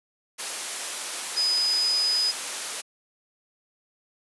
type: tone in noise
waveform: sine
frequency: 5000 Hz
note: D#8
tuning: 8 cents sharp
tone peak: -21 dBFS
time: 1.36-2.32 s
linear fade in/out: 20 ms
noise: white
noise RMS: -31 dBFS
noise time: 0.38-2.82 s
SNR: +7 dB
effects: high-pass 400 Hz 12 dB/octave + resampled to 24000 Hz